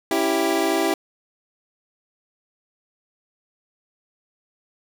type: chord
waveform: 25% pulse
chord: C# diminished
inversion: none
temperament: equal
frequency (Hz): 277.2 / 329.6 / 392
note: C#4 / E4 / G4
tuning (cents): 0 / 0 / 0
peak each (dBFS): -24 / -18 / -19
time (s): 0.11-0.94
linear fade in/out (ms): 2
effects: none